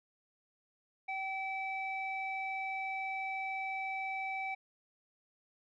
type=tone with low-pass filter; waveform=square; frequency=769 Hz; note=G5; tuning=33 cents flat; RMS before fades=-38 dBFS; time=1.08-4.55 s; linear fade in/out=10 ms; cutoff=2100 Hz; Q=5.7; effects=none